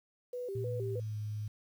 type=tone with vibrato; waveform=sine; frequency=440 Hz; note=A4; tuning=in tune; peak=-36 dBFS; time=0.33-1 s; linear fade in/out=5 ms; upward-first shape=square; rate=3.2 Hz; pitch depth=200 cents each way
type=tone with pitch glide; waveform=sine; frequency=115.1 to 106.16 Hz; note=A#2 to G#2; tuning=-22 to +38 cents; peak=-35 dBFS; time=0.55-1.48 s; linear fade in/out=5 ms; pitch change=-140 cents; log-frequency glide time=0.72-1.17 s
effects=10-bit